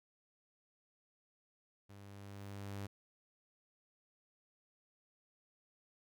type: tone with level ramp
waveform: sawtooth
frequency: 99.9 Hz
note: G2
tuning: 33 cents sharp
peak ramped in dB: -50 to -37 dBFS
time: 1.89-2.87 s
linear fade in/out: 10 ms
effects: none